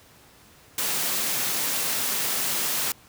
white high-pass noise, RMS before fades -26 dBFS, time 0.78-2.92 s, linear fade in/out 2 ms, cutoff 120 Hz, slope 48 dB/octave, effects pink hiss -53 dBFS RMS until 3.08 s + high-pass 60 Hz 12 dB/octave

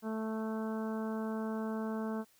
harmonic tone, 220 Hz, A3, in tune, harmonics 1 / 2 / 3 / 4 / 5 / 6 / 7, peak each -35 / -41 / -45 / -47 / -49 / -51 / -52 dBFS, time 0.02-2.25 s, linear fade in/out 50 ms, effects white hiss -67 dBFS RMS until 2.39 s

